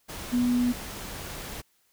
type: tone in noise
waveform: sine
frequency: 245 Hz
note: B3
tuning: 14 cents flat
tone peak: -21 dBFS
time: 0.32-0.73 s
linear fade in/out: 20 ms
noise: pink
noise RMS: -38 dBFS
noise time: 0.08-1.62 s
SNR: +14 dB
effects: white hiss -68 dBFS RMS until 1.92 s